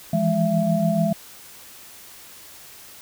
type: tone cluster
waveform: sine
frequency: 162.7 / 169.5 / 208 / 669 Hz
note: E3 / E3 / G#3 / E5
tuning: -22 / +49 / +3 / +25 cents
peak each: -28 / -22 / -22 / -23 dBFS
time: 0.13-1.13 s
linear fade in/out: 5 ms
effects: white hiss -44 dBFS RMS until 3.01 s